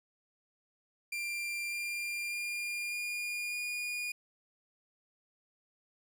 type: tone with pitch steps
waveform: 40% pulse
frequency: 2379 / 2394 / 2409 / 2425 / 2440 Hz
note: D7 / D7 / D7 / D#7 / D#7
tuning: +22 / +33 / +43 / -45 / -34 cents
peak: -34 dBFS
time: 1.12-4.12 s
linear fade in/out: 5 ms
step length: 600 ms
effects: none